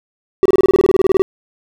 triangle tone bursts, 383.9 Hz, G4, 36 cents flat, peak -5 dBFS, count 16, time 0.43-1.22 s, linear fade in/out 0 ms, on 25 ms, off 26 ms, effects none

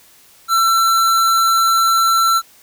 square tone, 1345 Hz, E6, 34 cents sharp, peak -12 dBFS, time 0.48-2.42 s, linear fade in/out 50 ms, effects white hiss -48 dBFS RMS until 2.62 s

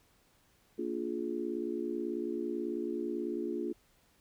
sine chord, Bb dominant seventh, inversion none, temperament just, 233.1 / 291.4 / 349.6 / 419.5 Hz, Bb3 / D4 / F4 / Ab4, 0 / -13 / +2 / +17 cents, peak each -40 / -39 / -36 / -40 dBFS, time 0.78-3.73 s, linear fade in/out 10 ms, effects pink hiss -68 dBFS RMS until 4.2 s

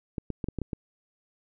clicks, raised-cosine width 3 ms, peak -18 dBFS, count 7, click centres 0.182 / 0.303 / 0.442 / 0.486 / 0.587 / 0.617 / 0.732 s, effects none

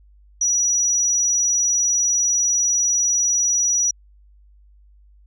sine tone, 5840 Hz, F#8, 24 cents flat, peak -15 dBFS, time 0.41-3.91 s, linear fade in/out 5 ms, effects tanh soft clip ceiling -11 dBFS + added 50 Hz sine -48 dBFS peak until 5.26 s

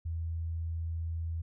sine tone, 82.41 Hz, E2, in tune, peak -32 dBFS, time 0.05-1.42 s, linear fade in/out 10 ms, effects none

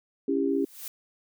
sine chord, C# diminished, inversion none, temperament just, 277.2 / 332.6 / 399.1 Hz, C#4 / E4 / G4, 0 / +16 / +31 cents, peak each -26 / -30 / -27 dBFS, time 0.28-0.65 s, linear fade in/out 5 ms
blue noise with exponential growth, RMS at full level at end -35 dBFS, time 0.48-0.88 s, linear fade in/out 2 ms, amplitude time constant 85 ms
effects none

